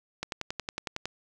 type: click train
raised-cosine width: 0.2 ms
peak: -15 dBFS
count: 10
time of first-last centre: 0.23-1.056 s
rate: 10.9 Hz
effects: none